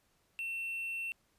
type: tone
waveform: triangle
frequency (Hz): 2700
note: E7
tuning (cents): +41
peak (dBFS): -34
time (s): 0.39-1.12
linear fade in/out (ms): 0
effects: pink hiss -73 dBFS RMS until 1.38 s + resampled to 32000 Hz